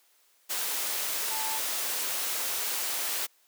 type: tone in noise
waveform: sine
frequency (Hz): 880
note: A5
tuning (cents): 0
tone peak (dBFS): -35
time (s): 1.3-1.59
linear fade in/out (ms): 20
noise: white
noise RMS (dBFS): -31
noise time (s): 0.49-3.27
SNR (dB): -7
effects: white hiss -65 dBFS RMS until 3.47 s + high-pass 400 Hz 12 dB/octave